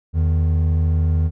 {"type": "tone pair together", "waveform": "triangle", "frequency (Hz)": [82.3, 155.56], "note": ["E2", "D#3"], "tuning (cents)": [-2, 0], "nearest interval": "major seventh", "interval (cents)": 1102, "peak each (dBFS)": [-13, -22], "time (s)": [0.13, 1.31], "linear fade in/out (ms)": 50, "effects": []}